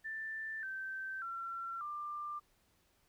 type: tone with pitch steps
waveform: sine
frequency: 1772 / 1551.6 / 1358.5 / 1189.5 Hz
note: A6 / G6 / F6 / D6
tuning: +12 / -18 / -48 / +22 cents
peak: -39 dBFS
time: 0.04-2.4 s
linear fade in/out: 20 ms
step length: 590 ms
effects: pink hiss -73 dBFS RMS until 3.08 s